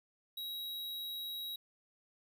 square tone, 3844 Hz, B7, 48 cents flat, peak -40 dBFS, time 0.37-1.56 s, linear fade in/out 5 ms, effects none

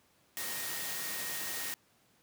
sine tone in noise, 1864.7 Hz, A#6, in tune, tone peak -45 dBFS, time 0.37-1.74 s, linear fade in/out 0 ms, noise white, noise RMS -38 dBFS, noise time 0.37-1.74 s, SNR -10 dB, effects pink hiss -68 dBFS RMS until 2.22 s + high-pass 100 Hz 12 dB/octave

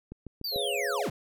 click train, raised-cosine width 3 ms, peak -27 dBFS, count 4, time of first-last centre 0.12-0.561 s, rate 6.81 Hz
square linear sweep, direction down, 4789 to 79.9 Hz, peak -31 dBFS, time 0.44-1.1 s, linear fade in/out 5 ms
sine chord, C# dominant seventh, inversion second, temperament just, 415.8 / 498.9 / 554.4 / 693 Hz, G#4 / B4 / C#5 / E#5, +2 / +17 / 0 / -14 cents, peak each -34 / -36 / -34 / -38 dBFS, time 0.51-1.1 s, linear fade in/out 50 ms
effects none

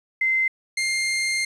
sine / sawtooth tone pair in turn, 2072 / 2111 Hz, C7 / C7, -17 / +15 cents, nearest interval unison, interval 32 cents, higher second, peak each -18 dBFS, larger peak neither, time 0.21-0.48 / 0.77-1.45 s, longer second, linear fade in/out 5 ms, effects resampled to 24000 Hz + 9-bit

